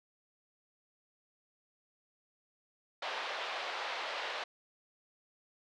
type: band-pass noise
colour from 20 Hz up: pink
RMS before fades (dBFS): -39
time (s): 3.02-4.44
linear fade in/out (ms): 5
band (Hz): 550 to 4100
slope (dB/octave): 24
effects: none